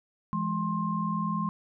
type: tone cluster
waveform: sine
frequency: 169.3 / 209.3 / 1059 Hz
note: E3 / G#3 / C6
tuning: +46 / +14 / +21 cents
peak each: -31 dBFS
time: 0.33-1.49 s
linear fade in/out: 0 ms
effects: none